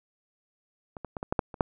clicks, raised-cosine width 1 ms, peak -25 / -22 / -20 / -19 / -12 / -9 / -26 / -8 dBFS, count 8, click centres 0.968 / 1.047 / 1.168 / 1.229 / 1.325 / 1.392 / 1.542 / 1.608 s, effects none

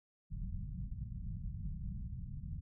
pink low-pass noise, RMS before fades -42 dBFS, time 0.3-2.61 s, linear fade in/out 10 ms, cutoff 190 Hz, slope 48 dB/octave, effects none

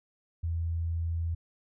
sine tone, 83.3 Hz, E2, 19 cents sharp, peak -28 dBFS, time 0.43-1.35 s, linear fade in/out 10 ms, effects none

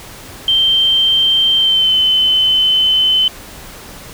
sine tone with pitch glide, 3136 to 3050 Hz, G7 to G7, 0 to -48 cents, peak -9 dBFS, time 0.48-3.28 s, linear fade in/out 2 ms, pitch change -48 cents, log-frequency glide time 1.57-1.96 s, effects pink hiss -34 dBFS RMS until 4.13 s

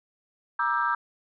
sine chord, E half-diminished seventh, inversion second, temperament just, 949.3 / 1186.7 / 1318.5 / 1582.2 Hz, Bb5 / D6 / E6 / G6, +31 / +18 / 0 / +16 cents, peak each -28 dBFS, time 0.59-0.95 s, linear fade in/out 5 ms, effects tanh soft clip ceiling -12 dBFS

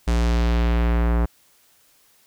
square tone with low-pass filter sweep, 58.27 Hz, A#1, in tune, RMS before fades -19 dBFS, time 0.07-1.26 s, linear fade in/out 10 ms, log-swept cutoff 8300 to 1300 Hz, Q 1, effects white hiss -58 dBFS RMS until 2.26 s

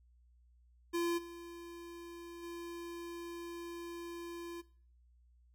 square tone with level steps, 342.2 Hz, F4, 35 cents flat, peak -33 / -48 / -44 dBFS, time 0.93-4.62 s, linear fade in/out 20 ms, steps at 1.17 / 2.42 s, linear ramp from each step 20 ms, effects noise-tail reverb RT60 0.5 s tail -19 dB re dry + added 60 Hz sine -63 dBFS peak until 5.54 s

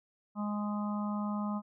harmonic tone, 207.7 Hz, G#3, in tune, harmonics 1 / 3 / 4 / 5 / 6, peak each -32 / -45 / -44 / -43 / -44 dBFS, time 0.35-1.62 s, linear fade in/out 50 ms, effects none

